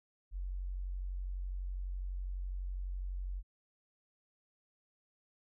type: tone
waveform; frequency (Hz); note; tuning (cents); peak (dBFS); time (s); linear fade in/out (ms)
sine; 46; F#1; -9; -36; 0.31-3.43; 50
effects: none